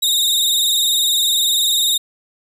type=tone with vibrato; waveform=sawtooth; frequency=3729 Hz; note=A#7; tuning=in tune; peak=-11 dBFS; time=0.02-1.98 s; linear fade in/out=10 ms; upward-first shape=sine; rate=20 Hz; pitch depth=70 cents each way; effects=none